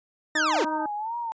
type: harmonic tone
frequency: 310.2 Hz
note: D#4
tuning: 5 cents flat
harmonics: 1 / 2 / 3 / 4 / 5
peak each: -31 / -34 / -36 / -37 / -38 dBFS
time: 0.35-0.86 s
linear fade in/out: 2 ms
type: linear sweep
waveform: 40% pulse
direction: down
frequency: 1864.7 to 235 Hz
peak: -21 dBFS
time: 0.35-0.65 s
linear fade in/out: 10 ms
type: tone with vibrato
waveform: sine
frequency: 887 Hz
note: A5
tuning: 14 cents sharp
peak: -28 dBFS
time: 0.56-1.32 s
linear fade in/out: 0 ms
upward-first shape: sine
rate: 2 Hz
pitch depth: 120 cents each way
effects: resampled to 16000 Hz